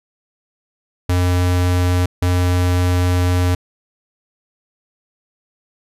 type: tone pair in turn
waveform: square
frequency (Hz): 89.6 / 89.6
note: F2 / F2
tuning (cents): +45 / +45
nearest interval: unison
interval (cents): 0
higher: neither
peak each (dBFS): -14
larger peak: neither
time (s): 1.09-2.06 / 2.22-3.55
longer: second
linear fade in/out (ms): 5
effects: resampled to 32000 Hz

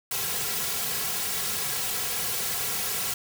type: noise with comb filter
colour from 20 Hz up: white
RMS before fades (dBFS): -29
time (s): 0.11-3.14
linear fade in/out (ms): 5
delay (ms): 3.3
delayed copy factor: -0.9
effects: none

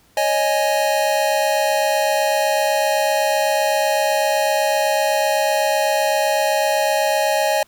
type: chord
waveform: square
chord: C# suspended second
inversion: none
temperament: equal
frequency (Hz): 554.4 / 622.3 / 830.6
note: C#5 / D#5 / G#5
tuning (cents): 0 / 0 / 0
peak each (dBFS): -23 / -20 / -21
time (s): 0.17-7.63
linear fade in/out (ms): 2
effects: pink hiss -55 dBFS RMS until 7.67 s

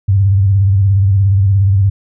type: tone with vibrato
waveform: sine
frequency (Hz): 98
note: G2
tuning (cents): 0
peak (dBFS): -7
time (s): 0.08-1.9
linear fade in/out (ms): 10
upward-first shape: square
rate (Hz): 17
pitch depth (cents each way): 63
effects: none

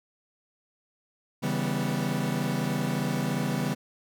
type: chord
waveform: 40% pulse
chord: C# half-diminished seventh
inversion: none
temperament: equal with one note detuned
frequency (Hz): 138.59 / 161.7 / 196 / 246.9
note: C#3 / E3 / G3 / B3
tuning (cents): 0 / -33 / 0 / 0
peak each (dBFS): -31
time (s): 1.42-3.75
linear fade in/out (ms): 20
effects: none

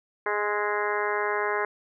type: harmonic tone with a mistuned harmonic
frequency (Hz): 207.7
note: G#3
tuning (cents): 0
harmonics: 2 / 3 / 4 / 5 / 6 / 7 / 8 / 9 / 10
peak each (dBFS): -29 / -35 / -33 / -31 / -36 / -35 / -33 / -36 / -37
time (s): 0.26-1.65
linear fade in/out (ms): 2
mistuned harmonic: 6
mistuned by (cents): +24
effects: none

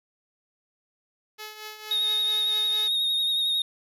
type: tone with tremolo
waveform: 5% pulse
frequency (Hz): 428.5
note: A4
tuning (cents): -46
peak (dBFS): -24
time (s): 1.38-2.89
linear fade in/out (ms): 20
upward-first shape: triangle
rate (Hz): 4.4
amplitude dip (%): 65
type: tone with vibrato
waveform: triangle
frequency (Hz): 3729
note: A#7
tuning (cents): 0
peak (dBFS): -21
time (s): 1.91-3.62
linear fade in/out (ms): 2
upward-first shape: sine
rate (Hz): 11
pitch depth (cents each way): 28
effects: none

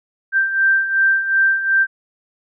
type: beating tone pair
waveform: sine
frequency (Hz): 1568 / 1570.7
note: G6 / G6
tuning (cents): 0 / +3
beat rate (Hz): 2.7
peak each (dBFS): -20 / -14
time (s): 0.32-1.87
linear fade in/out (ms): 50
effects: none

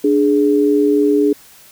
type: tone pair together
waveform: sine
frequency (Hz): 293.7 / 417.2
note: D4 / G#4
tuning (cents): 0 / +8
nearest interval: tritone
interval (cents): 608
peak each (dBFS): -13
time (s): 0.04-1.33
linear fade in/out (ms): 5
effects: white hiss -44 dBFS RMS until 1.71 s

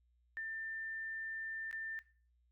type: tone with dropouts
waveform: sine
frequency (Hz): 1790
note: A6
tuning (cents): +29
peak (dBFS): -39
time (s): 0.37-1.99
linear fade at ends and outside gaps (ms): 0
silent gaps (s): 1.712-1.728
effects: noise-tail reverb RT60 0.4 s tail -18 dB re dry + added 60 Hz sine -70 dBFS peak until 2.51 s

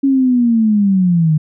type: linear sweep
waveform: sine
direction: down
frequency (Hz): 277.2 to 150.4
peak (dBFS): -9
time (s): 0.03-1.38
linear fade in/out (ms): 10
effects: none

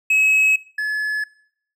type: tone pair in turn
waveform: triangle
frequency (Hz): 2565 / 1711.9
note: E7 / A6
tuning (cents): -48 / -48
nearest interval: perfect fifth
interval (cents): 700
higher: first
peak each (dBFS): -12 / -18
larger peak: first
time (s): 0.1-0.56 / 0.78-1.24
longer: neither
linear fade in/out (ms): 5
effects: noise-tail reverb RT60 0.7 s tail -23 dB re dry

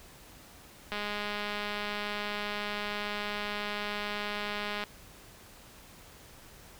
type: click train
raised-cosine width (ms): 0.3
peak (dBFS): -19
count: 812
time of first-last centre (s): 0.92-4.838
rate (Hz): 207
effects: pink hiss -53 dBFS RMS until 6.79 s

